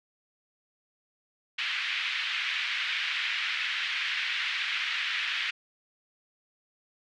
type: band-pass noise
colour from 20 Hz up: pink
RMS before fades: -31 dBFS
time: 1.58-5.51 s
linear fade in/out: 10 ms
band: 1800 to 3400 Hz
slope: 24 dB/octave
effects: none